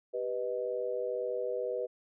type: chord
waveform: sine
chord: G augmented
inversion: none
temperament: equal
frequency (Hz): 392 / 493.9 / 622.3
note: G4 / B4 / D#5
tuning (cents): 0 / 0 / 0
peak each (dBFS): -38 / -33 / -38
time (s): 0.13-1.87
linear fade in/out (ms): 20
effects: none